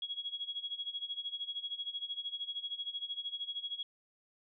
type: tone with tremolo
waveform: sine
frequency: 3322 Hz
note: G#7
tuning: in tune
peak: -34 dBFS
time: 0.02-3.83 s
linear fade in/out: 2 ms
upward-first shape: sine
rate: 13 Hz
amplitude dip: 85%
effects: none